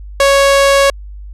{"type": "tone", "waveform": "sawtooth", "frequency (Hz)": 554.4, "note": "C#5", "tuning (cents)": 0, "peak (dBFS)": -3, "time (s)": [0.2, 0.9], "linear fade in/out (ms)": 2, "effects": ["added 50 Hz sine -27 dBFS peak until 1.33 s", "low-pass 10000 Hz 12 dB/octave"]}